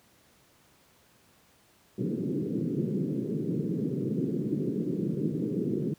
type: band-pass noise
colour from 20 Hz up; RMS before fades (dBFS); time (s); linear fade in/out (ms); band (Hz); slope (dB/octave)
pink; -30; 1.98-5.94; 5; 130 to 420; 48
effects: pink hiss -62 dBFS RMS until 5.98 s + high-pass 80 Hz 12 dB/octave